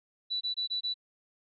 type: tone bursts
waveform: sine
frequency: 3957 Hz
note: B7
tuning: 3 cents sharp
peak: -29 dBFS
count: 5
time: 0.3-0.942 s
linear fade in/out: 20 ms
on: 110 ms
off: 23 ms
effects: none